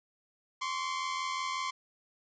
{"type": "tone pair together", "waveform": "sawtooth", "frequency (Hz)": [1046.5, 1132], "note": ["C6", "C#6"], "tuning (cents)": [0, 36], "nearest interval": "minor second", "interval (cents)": 136, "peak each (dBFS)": [-30, -34], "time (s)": [0.61, 1.71], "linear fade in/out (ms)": 10, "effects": ["resampled to 16000 Hz", "11-bit"]}